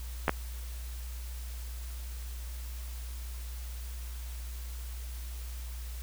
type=clicks; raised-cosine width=0.5 ms; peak=-10 dBFS; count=2; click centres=0.281 / 0.294 s; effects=added 60 Hz sine -37 dBFS peak until 6.02 s + white hiss -50 dBFS RMS until 6.02 s